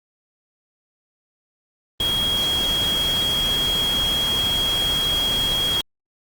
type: tone in noise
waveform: sine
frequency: 3280 Hz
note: G#7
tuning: 22 cents flat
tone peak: -19 dBFS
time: 2-5.81 s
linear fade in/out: 2 ms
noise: pink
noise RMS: -28 dBFS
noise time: 2-5.81 s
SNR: +6 dB
effects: Opus 24 kbps